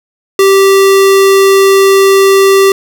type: tone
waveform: square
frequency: 390 Hz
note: G4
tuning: 9 cents flat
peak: -4 dBFS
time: 0.39-2.72 s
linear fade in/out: 2 ms
effects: none